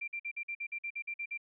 sine tone bursts, 2365 Hz, D7, 12 cents sharp, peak -35 dBFS, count 12, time 0.01-1.377 s, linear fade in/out 10 ms, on 69 ms, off 49 ms, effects none

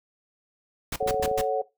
pink noise bursts, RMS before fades -30 dBFS, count 4, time 0.92-1.414 s, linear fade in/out 5 ms, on 41 ms, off 110 ms
sine chord, F# minor, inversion first, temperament equal, 440 / 554.4 / 740 Hz, A4 / C#5 / F#5, 0 / 0 / 0 cents, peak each -27 dBFS, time 1-1.62 s, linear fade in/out 10 ms
clicks, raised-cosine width 2 ms, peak -24 dBFS, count 8, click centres 1.027 / 1.064 / 1.11 / 1.144 / 1.198 / 1.247 / 1.278 / 1.314 s
effects noise-tail reverb RT60 0.2 s tail -17 dB re dry

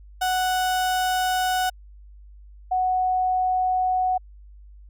35% pulse / sine tone pair in turn, 740 / 740 Hz, F#5 / F#5, 0 / 0 cents, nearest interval unison, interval 0 cents, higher neither, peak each -19 / -19 dBFS, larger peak neither, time 0.21-1.7 / 2.71-4.18 s, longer first, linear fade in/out 10 ms, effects added 50 Hz sine -43 dBFS peak until 4.89 s

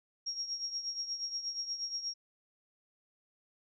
sine tone with tremolo, 5588 Hz, F8, in tune, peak -32 dBFS, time 0.26-2.14 s, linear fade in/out 10 ms, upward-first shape triangle, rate 8.4 Hz, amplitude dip 75%, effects none

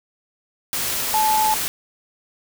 sine tone in noise, 866 Hz, A5, 28 cents flat, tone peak -16 dBFS, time 1.14-1.54 s, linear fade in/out 0 ms, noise white, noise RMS -24 dBFS, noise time 0.73-1.68 s, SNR +5 dB, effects none

